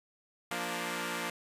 5% pulse chord, Bb major, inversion second, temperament equal, 174.61 / 233.1 / 293.7 Hz, F3 / Bb3 / D4, 0 / 0 / 0 cents, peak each -27 / -26 / -28 dBFS, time 0.51-1.3 s, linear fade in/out 2 ms, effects resampled to 32000 Hz

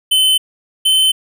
square tone pair in turn, 3052 / 3066 Hz, G7 / G7, -47 / -39 cents, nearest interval unison, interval 8 cents, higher second, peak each -10 dBFS, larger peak neither, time 0.11-0.38 / 0.85-1.12 s, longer neither, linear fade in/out 10 ms, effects none

